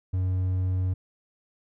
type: tone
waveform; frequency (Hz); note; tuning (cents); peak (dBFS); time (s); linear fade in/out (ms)
triangle; 92.5; F#2; 0; -21; 0.13-0.94; 10
effects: none